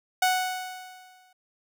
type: tone with exponential decay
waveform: sawtooth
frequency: 740 Hz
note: F#5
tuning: in tune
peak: -15 dBFS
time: 0.22-1.33 s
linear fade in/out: 5 ms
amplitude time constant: 240 ms
effects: none